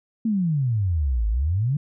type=exponential two-way sweep; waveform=sine; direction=down then up; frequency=231.9 to 51.1 to 152.5 Hz; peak=-19 dBFS; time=0.25-1.77 s; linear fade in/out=5 ms; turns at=1.28 s; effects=none